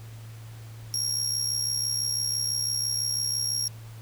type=tone with amplitude modulation; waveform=30% pulse; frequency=5588 Hz; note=F8; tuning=in tune; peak=-19 dBFS; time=0.94-3.68 s; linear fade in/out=0 ms; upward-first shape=sine; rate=66 Hz; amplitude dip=60%; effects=added 112 Hz sine -40 dBFS peak until 4.01 s + pink hiss -52 dBFS RMS until 4.01 s